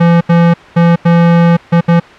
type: tone bursts at uneven times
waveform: square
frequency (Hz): 170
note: F3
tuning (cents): -46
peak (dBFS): -5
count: 6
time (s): 0-0.21 / 0.29-0.54 / 0.76-0.96 / 1.05-1.57 / 1.72-1.81 / 1.88-2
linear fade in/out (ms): 10
effects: white hiss -33 dBFS RMS until 2.18 s + low-pass 2000 Hz 12 dB/octave